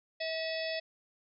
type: harmonic tone with a mistuned harmonic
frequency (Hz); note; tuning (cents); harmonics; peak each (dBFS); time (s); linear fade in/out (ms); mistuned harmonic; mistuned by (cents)
645; E5; -38; 1 / 3 / 4 / 5 / 6 / 7 / 8; -35 / -41 / -42 / -44 / -49 / -44 / -44; 0.2-0.8; 10; 5; +99
effects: none